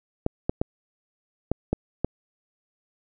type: clicks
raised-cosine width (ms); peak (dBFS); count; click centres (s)
2; -9; 6; 0.264 / 0.495 / 0.615 / 1.516 / 1.73 / 2.046
effects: none